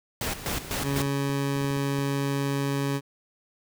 pink noise with tremolo, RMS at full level -29 dBFS, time 0.21-1.02 s, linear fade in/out 2 ms, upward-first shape square, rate 4 Hz, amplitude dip 70%
clicks, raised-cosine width 3 ms, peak -29 dBFS, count 11, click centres 0.216 / 0.648 / 0.994 / 1.063 / 1.297 / 1.563 / 1.614 / 1.645 / 1.708 / 1.769 / 1.989 s
20% pulse tone, 139.5 Hz, C#3, 11 cents sharp, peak -20 dBFS, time 0.82-3.01 s, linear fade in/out 50 ms
effects none

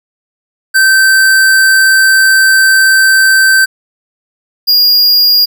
square tone pair in turn, 1551 / 4841 Hz, G6 / D#8, -19 / -48 cents, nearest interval octave + minor sixth, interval 1971 cents, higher second, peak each -5 dBFS, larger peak neither, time 0.74-3.66 / 4.67-5.46 s, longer first, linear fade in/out 20 ms, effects none

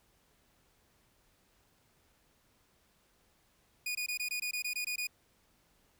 sawtooth tone bursts, 2461 Hz, D#7, 20 cents flat, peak -30 dBFS, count 11, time 3.86-5.071 s, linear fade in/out 5 ms, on 91 ms, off 21 ms, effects pink hiss -70 dBFS RMS until 5.99 s

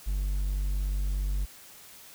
triangle tone, 48.48 Hz, G1, 18 cents flat, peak -24 dBFS, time 0.06-1.46 s, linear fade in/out 20 ms, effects white hiss -50 dBFS RMS until 2.14 s

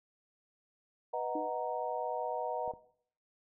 sine chord, B major seventh, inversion none, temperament equal with one note detuned, 493.9 / 624.1 / 740 / 932.3 Hz, B4 / D#5 / F#5 / A#5, 0 / +5 / 0 / 0 cents, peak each -38 dBFS, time 1.13-2.72 s, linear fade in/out 10 ms
sine tone with exponential decay, 306.2 Hz, D#4, 28 cents flat, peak -33 dBFS, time 1.35-1.6 s, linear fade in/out 5 ms, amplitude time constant 54 ms
clicks, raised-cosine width 2 ms, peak -38 dBFS, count 2, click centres 2.678 / 2.737 s
effects noise-tail reverb RT60 0.6 s tail -17 dB re dry

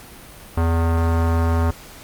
square tone with low-pass filter, 83 Hz, E2, 12 cents sharp, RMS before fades -18 dBFS, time 0.57-1.71 s, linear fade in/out 5 ms, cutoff 1200 Hz, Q 1.8, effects pink hiss -41 dBFS RMS until 2.03 s + Opus 48 kbps

